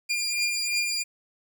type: beating tone pair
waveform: 20% pulse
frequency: 2400 / 2402.9 Hz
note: D7 / D7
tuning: +37 / +39 cents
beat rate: 2.9 Hz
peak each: -26 / -21 dBFS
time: 0.09-1.04 s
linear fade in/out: 20 ms
effects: none